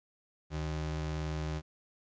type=ring-modulated tone; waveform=square; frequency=113.7 Hz; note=A#2; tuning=43 cents flat; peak=-31 dBFS; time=0.5-1.62 s; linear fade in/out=50 ms; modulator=40.8 Hz; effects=resampled to 16000 Hz + 12-bit